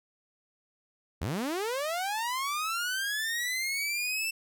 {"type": "linear sweep", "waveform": "sawtooth", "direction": "up", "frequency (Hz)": [63.8, 2678], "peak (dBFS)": -26, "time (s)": [1.21, 4.31], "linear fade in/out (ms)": 10, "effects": []}